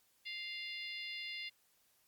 harmonic tone, 698.5 Hz, F5, in tune, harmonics 3 / 4 / 5 / 6 / 7, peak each -45 / -47 / -49 / -51 / -52 dBFS, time 0.25-1.5 s, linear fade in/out 20 ms, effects white hiss -73 dBFS RMS until 2.07 s + Opus 48 kbps

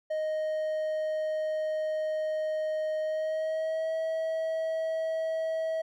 triangle tone with pitch glide, 622.3 to 643.9 Hz, D#5 to E5, 0 to -41 cents, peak -26 dBFS, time 0.1-5.82 s, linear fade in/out 10 ms, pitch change +59 cents, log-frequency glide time 3.01-3.94 s, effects none

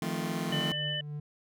sawtooth chord, F dominant seventh, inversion third, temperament just, 157.15 / 174.61 / 218.3 / 261.9 Hz, Eb3 / F3 / A3 / C4, +18 / 0 / -13 / +2 cents, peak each -33 / -31 / -32 / -35 dBFS, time 0.02-0.72 s, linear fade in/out 2 ms
triangle tone with tremolo, 148.1 Hz, D3, 15 cents sharp, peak -32 dBFS, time 0.5-1.2 s, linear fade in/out 5 ms, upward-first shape triangle, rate 3.4 Hz, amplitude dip 55%
harmonic tone, 599 Hz, D5, 34 cents sharp, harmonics 1 / 3 / 5, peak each -42 / -38 / -32 dBFS, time 0.52-1.01 s, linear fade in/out 5 ms
effects none

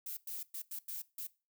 violet noise bursts at uneven times, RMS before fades -42 dBFS, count 6, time 0.06-0.17 / 0.27-0.43 / 0.54-0.62 / 0.71-0.79 / 0.88-1.02 / 1.18-1.27 s, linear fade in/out 5 ms, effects noise-tail reverb RT60 0.3 s tail -20 dB re dry

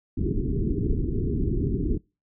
pink low-pass noise, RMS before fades -25 dBFS, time 0.17-1.98 s, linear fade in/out 10 ms, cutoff 420 Hz, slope 96 dB/octave, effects noise-tail reverb RT60 0.3 s tail -26 dB re dry

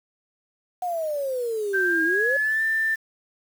sine exponential two-way sweep, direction down then up, 735 to 317.6 to 563 Hz, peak -24 dBFS, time 0.82-2.37 s, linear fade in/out 5 ms, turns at 2.04 s
sine tone with pitch glide, 1568 to 1780.5 Hz, G6 to A6, 0 to +20 cents, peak -20 dBFS, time 1.73-2.96 s, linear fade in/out 20 ms, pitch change +220 cents, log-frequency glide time 1.84-2.63 s
effects 7-bit

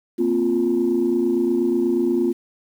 sine chord, Bb suspended second, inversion none, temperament equal, 233.1 / 261.6 / 349.2 Hz, Bb3 / C4 / F4, 0 / 0 / 0 cents, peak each -23 / -22 / -18 dBFS, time 0.18-2.33 s, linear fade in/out 20 ms, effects tanh soft clip ceiling -10 dBFS + 8-bit

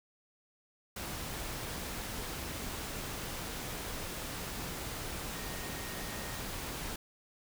sine tone in noise, 1859 Hz, A#6, 5 cents flat, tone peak -50 dBFS, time 5.35-6.39 s, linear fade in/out 5 ms, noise pink, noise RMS -40 dBFS, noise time 0.96-6.96 s, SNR -13 dB, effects none

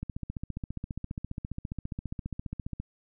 click train, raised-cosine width 5 ms, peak -22 dBFS, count 42, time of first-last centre 0.03-2.8 s, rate 14.8 Hz, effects none

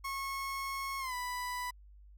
30% pulse tone with pitch glide, 1092 to 989.9 Hz, C#6 to B5, -26 to +4 cents, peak -33 dBFS, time 0.04-1.71 s, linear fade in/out 10 ms, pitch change -170 cents, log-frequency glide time 0.99-1.14 s, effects added 50 Hz sine -53 dBFS peak until 2.17 s

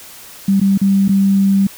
sine tone with dropouts, 196 Hz, G3, in tune, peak -9 dBFS, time 0.48-1.67 s, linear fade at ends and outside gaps 5 ms, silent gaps 0.6-0.613 / 0.777-0.814 / 1.081-1.091 s, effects white hiss -37 dBFS RMS until 1.77 s

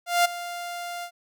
sawtooth tone with ADSR envelope, 698.5 Hz, F5, in tune, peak -12 dBFS, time 0.06-1.11 s, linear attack 190 ms, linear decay 12 ms, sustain -16 dB, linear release 76 ms, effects none

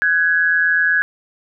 sine tone pair together, 1500 / 1667.9 Hz, F#6 / G#6, +23 / +7 cents, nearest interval major second, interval 184 cents, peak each -18 / -14 dBFS, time 0.02-1.02 s, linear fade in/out 0 ms, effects none

